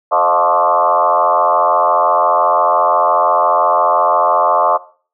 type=tone with frequency modulation; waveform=sine; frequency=880 Hz; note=A5; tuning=in tune; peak=-9 dBFS; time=0.11-4.78 s; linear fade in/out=20 ms; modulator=85.8 Hz; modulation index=3.8; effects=noise-tail reverb RT60 0.4 s tail -17 dB re dry